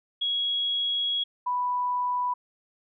sine tone pair in turn, 3322 / 988.2 Hz, G#7 / B5, 0 / +1 cents, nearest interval octave + major sixth, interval 2099 cents, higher first, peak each -24 dBFS, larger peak neither, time 0.21-1.24 / 1.46-2.34 s, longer first, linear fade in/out 10 ms, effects none

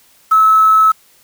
sine tone with quantisation, 1298 Hz, E6, 27 cents flat, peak -6 dBFS, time 0.31-0.92 s, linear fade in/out 10 ms, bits 5, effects white hiss -50 dBFS RMS until 1.23 s

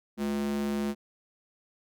square tone with high-pass filter, 71 Hz, C#2, 42 cents sharp, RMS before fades -30 dBFS, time 0.17-0.95 s, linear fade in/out 50 ms, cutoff 250 Hz, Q 9.5, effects none

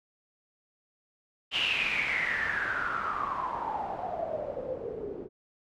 white noise with low-pass filter sweep, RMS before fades -32 dBFS, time 1.51-5.29 s, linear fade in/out 50 ms, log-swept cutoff 3000 to 370 Hz, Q 9.6, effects none

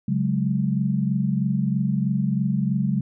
sine chord, C# suspended fourth, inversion none, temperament just, 138.59 / 184.79 / 207.9 Hz, C#3 / F#3 / G#3, 0 / -2 / +2 cents, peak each -24 dBFS, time 0.08-3.01 s, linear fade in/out 5 ms, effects none

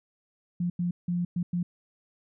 sine tone bursts at uneven times, 175.4 Hz, F3, 8 cents sharp, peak -25 dBFS, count 5, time 0.6-0.7 / 0.79-0.91 / 1.08-1.25 / 1.36-1.43 / 1.53-1.63 s, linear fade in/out 5 ms, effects none

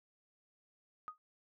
sine tone with exponential decay, 1244.5 Hz, D#6, in tune, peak -37 dBFS, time 1.08-1.18 s, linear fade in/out 0 ms, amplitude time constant 20 ms, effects none

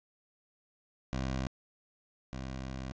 15% pulse tone pair in turn, 65.41 / 65.41 Hz, C2 / C2, 0 / 0 cents, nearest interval unison, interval 0 cents, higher neither, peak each -26 / -32 dBFS, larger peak first, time 1.13-1.47 / 2.33-2.92 s, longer second, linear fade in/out 0 ms, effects resampled to 16000 Hz + 10-bit

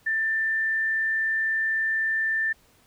sine tone with frequency modulation, 1780 Hz, A6, 20 cents sharp, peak -22 dBFS, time 0.06-2.53 s, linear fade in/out 10 ms, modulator 36.2 Hz, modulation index 0.24, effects pink hiss -60 dBFS RMS until 2.86 s

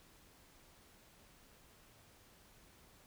silence, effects pink hiss -64 dBFS RMS until 3.06 s

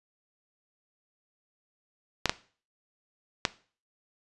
clicks, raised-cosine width 0.2 ms, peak -5 dBFS, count 3, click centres 2.257 / 2.295 / 3.452 s, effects noise-tail reverb RT60 0.4 s tail -17 dB re dry + resampled to 24000 Hz

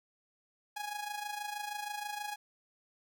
sawtooth tone with amplitude modulation, 830.6 Hz, G#5, in tune, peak -31 dBFS, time 0.76-2.36 s, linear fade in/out 10 ms, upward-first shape sine, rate 26.3 Hz, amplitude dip 65%, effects none

